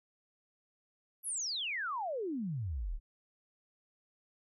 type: exponential sweep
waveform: sine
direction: down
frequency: 11880 to 30.87 Hz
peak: -34 dBFS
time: 1.23-3 s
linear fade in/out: 50 ms
effects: none